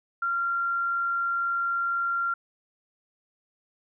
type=tone; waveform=sine; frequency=1381 Hz; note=F6; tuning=20 cents flat; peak=-24 dBFS; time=0.22-2.34 s; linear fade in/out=5 ms; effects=none